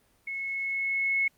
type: tone with level ramp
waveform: sine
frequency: 2187 Hz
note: C#7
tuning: 24 cents flat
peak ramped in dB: -32 to -22 dBFS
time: 0.27-1.28 s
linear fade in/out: 5 ms
effects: pink hiss -66 dBFS RMS until 1.37 s + Opus 24 kbps